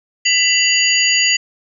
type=tone cluster; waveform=sine; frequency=1995 / 2725 / 2937 / 4723 / 6800 Hz; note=B6 / F7 / F#7 / D8 / G#8; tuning=+17 / -43 / -13 / +9 / +40 cents; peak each=-18 dBFS; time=0.25-1.37 s; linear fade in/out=10 ms; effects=none